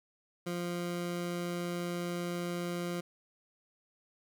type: tone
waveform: 20% pulse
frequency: 174.61 Hz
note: F3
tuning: in tune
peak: -29 dBFS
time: 0.46-3.01 s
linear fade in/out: 10 ms
effects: none